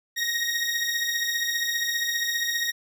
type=beating tone pair; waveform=20% pulse; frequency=1871 / 1886 Hz; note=A#6 / A#6; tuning=+6 / +20 cents; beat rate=15 Hz; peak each=-21 / -24 dBFS; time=0.16-2.72 s; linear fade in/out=20 ms; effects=none